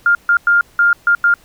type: tone bursts at uneven times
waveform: sine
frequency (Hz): 1404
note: F6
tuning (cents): +9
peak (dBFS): -8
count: 6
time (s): 0.06-0.15 / 0.29-0.37 / 0.47-0.61 / 0.79-0.93 / 1.07-1.15 / 1.24-1.34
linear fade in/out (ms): 2
effects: pink hiss -49 dBFS RMS until 1.44 s